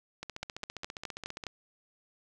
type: two click trains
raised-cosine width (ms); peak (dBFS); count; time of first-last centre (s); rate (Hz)
0.2; -22 / -19; 19 / 6; 0.23-1.438 / 0.43-1.467; 14.9 / 4.82
effects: none